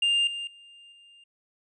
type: tone with level steps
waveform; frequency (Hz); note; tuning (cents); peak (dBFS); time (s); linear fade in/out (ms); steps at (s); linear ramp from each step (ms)
triangle; 2802; F7; +5; -19 / -30 / -47 / -50; 0.02-1.24; 5; 0.27 / 0.47 / 0.92; 2
effects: resampled to 22050 Hz